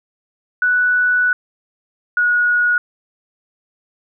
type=tone pair in turn; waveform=sine; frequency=1480 / 1453.7 Hz; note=F#6 / F#6; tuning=0 / -31 cents; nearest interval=unison; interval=31 cents; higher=first; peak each=-12 dBFS; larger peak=neither; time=0.62-1.33 / 2.17-2.78 s; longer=first; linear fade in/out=2 ms; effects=none